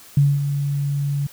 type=tone with ADSR envelope; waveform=sine; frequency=142 Hz; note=C#3; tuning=42 cents sharp; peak=-10 dBFS; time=0.17-1.27 s; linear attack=3 ms; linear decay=220 ms; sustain=-9 dB; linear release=8 ms; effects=white hiss -45 dBFS RMS until 1.32 s